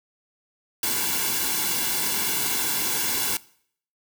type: noise with comb filter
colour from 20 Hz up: white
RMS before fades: -25 dBFS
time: 0.83-3.37 s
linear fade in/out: 2 ms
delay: 1.6 ms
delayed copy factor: -0.75
effects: noise-tail reverb RT60 0.6 s tail -21 dB re dry